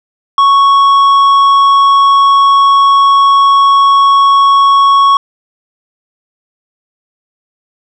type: tone with tanh clipping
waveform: sine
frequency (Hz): 1108.7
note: C#6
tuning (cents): 0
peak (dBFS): -5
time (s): 0.38-5.17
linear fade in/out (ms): 2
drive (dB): 7
effects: none